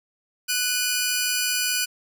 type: tone pair together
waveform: 10% pulse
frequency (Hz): 1484 / 2445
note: F#6 / D#7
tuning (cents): +5 / -31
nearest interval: major sixth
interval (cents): 864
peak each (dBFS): -16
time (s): 0.48-1.86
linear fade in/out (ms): 20
effects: none